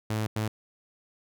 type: tone bursts at uneven times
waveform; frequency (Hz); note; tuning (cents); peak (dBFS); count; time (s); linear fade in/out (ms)
sawtooth; 108.4; A2; -25; -23; 2; 0.1-0.27 / 0.36-0.48; 5
effects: none